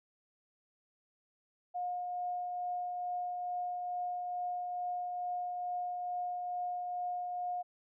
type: tone with tremolo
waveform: sine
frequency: 716 Hz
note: F5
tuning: 43 cents sharp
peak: -33 dBFS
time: 1.74-7.63 s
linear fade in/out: 20 ms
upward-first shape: triangle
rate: 2.3 Hz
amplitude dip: 30%
effects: none